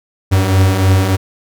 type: beating tone pair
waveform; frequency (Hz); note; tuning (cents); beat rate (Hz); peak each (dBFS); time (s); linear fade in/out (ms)
45% pulse; 92.5 / 95.8; F#2 / G2; 0 / -39; 3.3; -16 / -10; 0.31-1.17; 20
effects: none